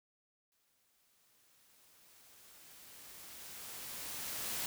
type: noise with exponential growth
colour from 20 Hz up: white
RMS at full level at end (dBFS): -38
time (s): 0.52-4.66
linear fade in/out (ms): 1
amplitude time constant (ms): 900
effects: none